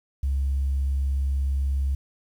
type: tone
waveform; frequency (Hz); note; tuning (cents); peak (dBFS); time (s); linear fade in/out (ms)
sine; 68.3; C#2; -25; -20; 0.23-1.95; 5
effects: tanh soft clip ceiling -18 dBFS + 9-bit